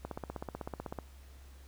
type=click train; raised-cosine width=1 ms; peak=-24 dBFS; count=16; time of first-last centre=0.05-0.988 s; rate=16 Hz; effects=added 67 Hz sine -51 dBFS peak until 1.67 s + pink hiss -62 dBFS RMS until 1.67 s